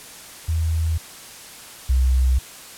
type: tone pair in turn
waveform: sine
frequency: 80.9 / 64.31 Hz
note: E2 / C2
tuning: -32 / -29 cents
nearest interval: major third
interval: 397 cents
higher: first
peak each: -18 / -14 dBFS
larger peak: second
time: 0.48-0.98 / 1.89-2.39 s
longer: neither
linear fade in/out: 10 ms
effects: white hiss -40 dBFS RMS until 2.77 s + low-pass 12000 Hz 12 dB/octave